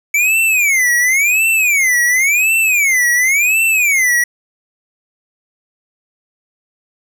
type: tone with vibrato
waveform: square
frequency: 2269 Hz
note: C#7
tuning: 40 cents sharp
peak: -11 dBFS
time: 0.14-4.24 s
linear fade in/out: 5 ms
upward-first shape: sine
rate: 0.93 Hz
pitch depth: 290 cents each way
effects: none